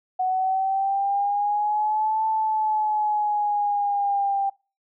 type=exponential two-way sweep; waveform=sine; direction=up then down; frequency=740 to 880 to 788 Hz; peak=-20 dBFS; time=0.19-4.5 s; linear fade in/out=10 ms; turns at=2.26 s; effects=noise-tail reverb RT60 0.3 s tail -23 dB re dry